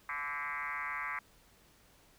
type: tone with frequency modulation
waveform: sine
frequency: 1600 Hz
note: G6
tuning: 35 cents sharp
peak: -35 dBFS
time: 0.09-1.19 s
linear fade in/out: 2 ms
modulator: 147 Hz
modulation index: 4.2
effects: added 50 Hz sine -70 dBFS peak until 2.18 s + pink hiss -64 dBFS RMS until 2.18 s